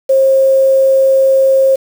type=tone with quantisation; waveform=sine; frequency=535 Hz; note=C5; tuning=38 cents sharp; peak=-6 dBFS; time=0.09-1.76 s; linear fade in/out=10 ms; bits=5; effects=none